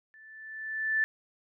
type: tone with level ramp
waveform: sine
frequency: 1758 Hz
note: A6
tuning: 2 cents flat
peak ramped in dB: -52 to -22 dBFS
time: 0.14-1.04 s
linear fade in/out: 0 ms
effects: none